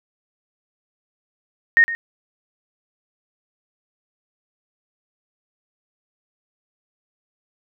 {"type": "tone with echo", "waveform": "sine", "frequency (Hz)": 1852, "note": "A#6", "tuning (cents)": -12, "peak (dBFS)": -9, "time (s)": [1.77, 1.84], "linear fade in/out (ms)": 0, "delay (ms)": 110, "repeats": 1, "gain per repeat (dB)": -14, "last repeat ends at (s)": 1.95, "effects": []}